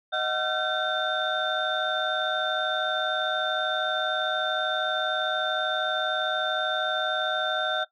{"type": "tone cluster", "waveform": "sine", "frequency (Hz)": [625, 738, 1371, 1535, 3598], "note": ["D#5", "F#5", "F6", "G6", "A7"], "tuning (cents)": [8, -5, -32, -37, 38], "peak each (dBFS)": -30, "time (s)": [0.12, 7.85], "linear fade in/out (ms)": 20, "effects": ["noise-tail reverb RT60 0.1 s tail -17 dB re dry", "tanh soft clip ceiling -15 dBFS"]}